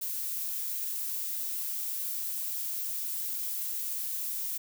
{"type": "noise", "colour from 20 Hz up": "violet", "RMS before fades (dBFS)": -34, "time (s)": [0.01, 4.58], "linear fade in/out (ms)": 10, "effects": []}